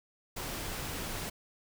pink noise, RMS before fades -38 dBFS, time 0.36-1.3 s, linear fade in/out 10 ms, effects none

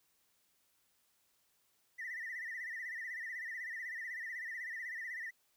triangle tone with vibrato, 1900 Hz, A#6, 33 cents sharp, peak -37 dBFS, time 1.98-5.31 s, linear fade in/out 20 ms, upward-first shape sine, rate 16 Hz, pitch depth 110 cents each way, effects tanh soft clip ceiling -37 dBFS + white hiss -75 dBFS RMS until 5.56 s

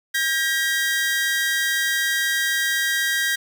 sawtooth tone pair together, 1604.4 / 1908 Hz, G6 / A#6, +40 / +40 cents, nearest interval minor third, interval 300 cents, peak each -19 dBFS, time 0.14-3.36 s, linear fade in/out 10 ms, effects none

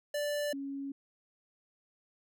square / sine tone pair in turn, 586 / 276.6 Hz, D5 / C#4, -4 / -4 cents, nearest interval octave + minor second, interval 1300 cents, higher first, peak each -32 / -36 dBFS, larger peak first, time 0.14-0.53 / 0.53-0.92 s, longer neither, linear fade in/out 5 ms, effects none

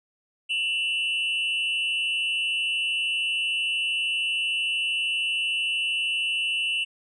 triangle tone pair together, 2700 / 2933 Hz, E7 / F#7, +41 / -16 cents, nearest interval minor second, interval 143 cents, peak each -24 / -26 dBFS, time 0.49-6.85 s, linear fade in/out 20 ms, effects resampled to 22050 Hz

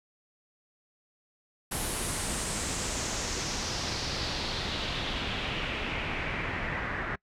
pink noise with low-pass filter sweep, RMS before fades -33 dBFS, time 1.71-7.16 s, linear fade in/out 10 ms, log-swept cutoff 11000 to 1700 Hz, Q 2.8, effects noise-tail reverb RT60 0.1 s tail -25 dB re dry

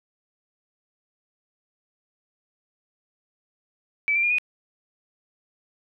sine tone with pitch steps, 2306 / 2361 / 2418 / 2476 Hz, D7 / D7 / D7 / D#7, -32 / +9 / +50 / -9 cents, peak -19 dBFS, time 4.08-4.384 s, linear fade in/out 0 ms, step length 76 ms, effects none

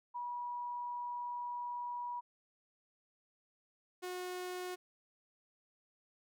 sine / sawtooth tone pair in turn, 969 / 363 Hz, B5 / F#4, -33 / -33 cents, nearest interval octave + perfect fourth, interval 1700 cents, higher first, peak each -38 / -36 dBFS, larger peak second, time 0.14-2.21 / 4.02-4.76 s, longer first, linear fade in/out 20 ms, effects none

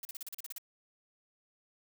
blue noise bursts, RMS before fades -42 dBFS, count 10, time 0.03-0.582 s, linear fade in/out 2 ms, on 21 ms, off 38 ms, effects none

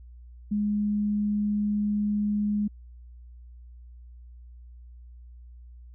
sine tone, 207.7 Hz, G#3, in tune, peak -23 dBFS, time 0.51-2.68 s, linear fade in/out 10 ms, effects added 60 Hz sine -44 dBFS peak until 5.94 s

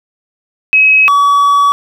sine / triangle tone pair in turn, 2554 / 1137.7 Hz, D#7 / C#6, +45 / +45 cents, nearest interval octave + major second, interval 1400 cents, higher first, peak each -4 dBFS, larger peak neither, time 0.73-1.08 / 1.08-1.72 s, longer second, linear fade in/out 0 ms, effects none

